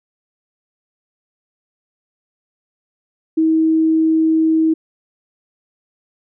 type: tone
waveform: sine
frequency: 319.8 Hz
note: D#4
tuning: 48 cents sharp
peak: -11 dBFS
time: 3.37-4.74 s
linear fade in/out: 10 ms
effects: none